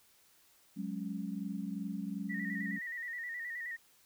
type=chord; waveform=sine; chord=F# suspended second; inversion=none; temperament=equal; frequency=185 / 207.7 / 277.2 Hz; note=F#3 / G#3 / C#4; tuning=0 / 0 / 0 cents; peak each=-40 / -39 / -43 dBFS; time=0.76-2.79 s; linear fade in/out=20 ms
type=tone with vibrato; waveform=sine; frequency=1900 Hz; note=A#6; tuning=33 cents sharp; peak=-38 dBFS; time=2.29-3.77 s; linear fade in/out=20 ms; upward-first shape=square; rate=9.5 Hz; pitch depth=51 cents each way
effects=white hiss -66 dBFS RMS until 4.05 s